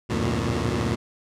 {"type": "tone cluster", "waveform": "15% pulse", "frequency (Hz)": [73.5, 90.3, 109.7, 116.8, 121.9], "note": ["D2", "F#2", "A2", "A#2", "B2"], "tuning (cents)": [2, -42, -5, 4, -22], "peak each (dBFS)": -23, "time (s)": [0.09, 0.96], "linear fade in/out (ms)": 20, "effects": ["low-pass 8000 Hz 12 dB/octave"]}